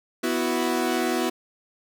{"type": "chord", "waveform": "sawtooth", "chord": "B suspended fourth", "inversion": "none", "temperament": "equal", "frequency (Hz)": [246.9, 329.6, 370], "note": ["B3", "E4", "F#4"], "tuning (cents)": [0, 0, 0], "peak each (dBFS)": -23, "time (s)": [0.23, 1.3], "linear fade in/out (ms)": 10, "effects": []}